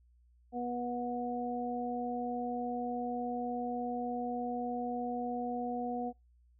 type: harmonic tone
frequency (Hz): 243.4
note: B3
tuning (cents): -25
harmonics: 1 / 2 / 3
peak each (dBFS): -37 / -40 / -37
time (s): 0.52-6.13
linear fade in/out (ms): 50
effects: noise-tail reverb RT60 0.2 s tail -25 dB re dry + added 60 Hz sine -62 dBFS peak until 6.59 s